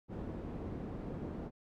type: low-pass noise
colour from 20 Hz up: white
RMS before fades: -42 dBFS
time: 0.08-1.51 s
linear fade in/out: 50 ms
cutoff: 320 Hz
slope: 12 dB/octave
effects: none